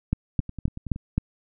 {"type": "two click trains", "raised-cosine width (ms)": 5, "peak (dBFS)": [-9, -22], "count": [5, 7], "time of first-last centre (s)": [[0.13, 1.18], [0.4, 0.961]], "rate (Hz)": [3.81, 10.7], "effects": []}